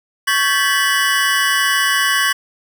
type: tone cluster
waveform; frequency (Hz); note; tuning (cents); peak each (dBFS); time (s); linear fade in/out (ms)
square; 1115 / 1565 / 1723 / 1966 / 2972; C#6 / G6 / A6 / B6 / F#7; +10 / -3 / -37 / -8 / +7; -21; 0.27-2.33; 10
effects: none